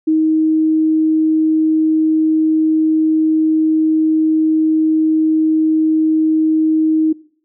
sine tone, 315 Hz, D#4, 21 cents sharp, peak -10 dBFS, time 0.07-7.13 s, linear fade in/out 10 ms, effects noise-tail reverb RT60 0.5 s tail -20 dB re dry

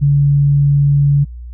sine tone, 142.5 Hz, C#3, 48 cents sharp, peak -8 dBFS, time 0.01-1.25 s, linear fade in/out 20 ms, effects added 60 Hz sine -27 dBFS peak until 1.53 s

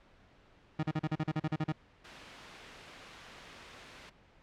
30% pulse tone bursts, 155.56 Hz, D#3, in tune, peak -27 dBFS, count 12, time 0.79-1.722 s, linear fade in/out 5 ms, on 41 ms, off 40 ms
white noise, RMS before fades -45 dBFS, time 2.04-4.1 s, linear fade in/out 10 ms
effects pink hiss -62 dBFS RMS until 4.42 s + low-pass 3000 Hz 12 dB/octave

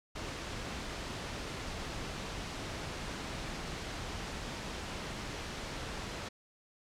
pink noise, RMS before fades -40 dBFS, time 0.15-6.29 s, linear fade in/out 10 ms, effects low-pass 6000 Hz 12 dB/octave

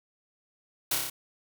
white noise with echo, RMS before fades -27 dBFS, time 0.91-0.95 s, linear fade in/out 5 ms, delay 30 ms, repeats 5, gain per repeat -2 dB, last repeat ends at 1.1 s, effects none

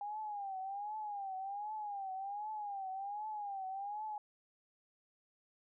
sine tone with vibrato, 808 Hz, G#5, 48 cents flat, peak -39 dBFS, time 0.01-4.18 s, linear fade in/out 2 ms, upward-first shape triangle, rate 1.3 Hz, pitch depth 130 cents each way, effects none

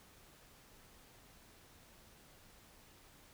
silence, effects pink hiss -62 dBFS RMS until 3.33 s

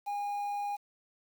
triangle tone with quantisation, 816 Hz, G#5, 31 cents flat, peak -30 dBFS, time 0.06-0.77 s, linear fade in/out 20 ms, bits 9, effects none

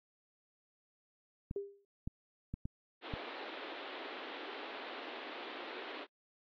clicks, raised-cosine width 5 ms, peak -27 dBFS, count 5, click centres 1.511 / 2.075 / 2.54 / 2.655 / 3.138 s
sine tone with exponential decay, 400.5 Hz, G4, 37 cents sharp, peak -33 dBFS, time 1.56-1.85 s, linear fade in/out 2 ms, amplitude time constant 61 ms
pink band-pass noise, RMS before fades -46 dBFS, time 3.01-6.07 s, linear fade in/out 50 ms, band 280 to 3900 Hz, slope 48 dB/octave
effects AAC 48 kbps

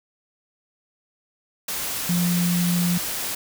sine tone in noise, 175.1 Hz, F3, 5 cents sharp, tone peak -19 dBFS, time 2.09-2.98 s, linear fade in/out 5 ms, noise white, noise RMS -28 dBFS, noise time 1.68-3.35 s, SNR +6 dB, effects none

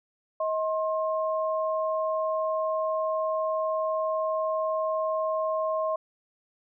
sine tone pair together, 633.8 / 1066 Hz, D#5 / C6, +32 / +32 cents, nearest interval major sixth, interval 900 cents, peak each -26 / -30 dBFS, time 0.4-5.96 s, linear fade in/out 5 ms, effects none

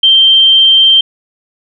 sine tone, 3142 Hz, G7, 3 cents sharp, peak -3 dBFS, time 0.03-1.01 s, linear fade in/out 5 ms, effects none

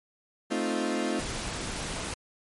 30% pulse chord, F dominant seventh, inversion first, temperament equal, 220 / 261.6 / 311.1 / 349.2 Hz, A3 / C4 / Eb4 / F4, 0 / 0 / 0 / 0 cents, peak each -30 dBFS, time 0.5-1.21 s, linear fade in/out 20 ms
pink noise, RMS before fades -34 dBFS, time 1.19-2.14 s, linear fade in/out 2 ms
effects MP3 48 kbps

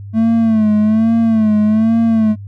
triangle tone with vibrato, 220 Hz, A3, in tune, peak -7 dBFS, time 0.13-2.36 s, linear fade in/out 50 ms, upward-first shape sine, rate 1.2 Hz, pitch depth 70 cents each way, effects noise-tail reverb RT60 0.1 s tail -21 dB re dry + added 100 Hz sine -27 dBFS peak until 2.47 s

